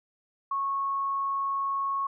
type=tone; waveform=sine; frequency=1100 Hz; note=C#6; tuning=14 cents flat; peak=-26 dBFS; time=0.51-2.07 s; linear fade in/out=5 ms; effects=none